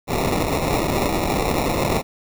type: noise with sample-and-hold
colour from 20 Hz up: white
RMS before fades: -21 dBFS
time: 0.07-2.03 s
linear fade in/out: 50 ms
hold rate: 1575 Hz
effects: none